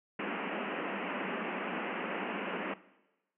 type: band-pass noise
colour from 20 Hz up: pink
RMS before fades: -37 dBFS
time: 0.19-2.74 s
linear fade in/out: 5 ms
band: 180 to 2900 Hz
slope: 96 dB/octave
effects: noise-tail reverb RT60 1.0 s tail -18 dB re dry